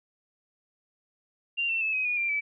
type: tone with pitch steps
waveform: sine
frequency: 2777 / 2692 / 2609 / 2529 / 2451 / 2376 / 2303 Hz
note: F7 / E7 / E7 / D#7 / D#7 / D7 / D7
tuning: -10 / +36 / -18 / +28 / -27 / +20 / -34 cents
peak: -25 dBFS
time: 1.57-2.41 s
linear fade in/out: 20 ms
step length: 120 ms
effects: none